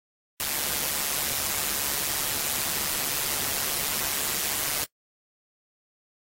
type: noise with amplitude modulation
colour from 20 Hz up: white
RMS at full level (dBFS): -25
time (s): 0.4-4.84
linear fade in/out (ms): 0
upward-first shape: sine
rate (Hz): 144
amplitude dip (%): 70
effects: noise-tail reverb RT60 0.1 s tail -21 dB re dry + AAC 48 kbps